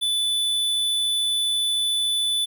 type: tone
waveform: square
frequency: 3487 Hz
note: A7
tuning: 16 cents flat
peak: -21 dBFS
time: 0.01-2.46 s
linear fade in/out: 20 ms
effects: none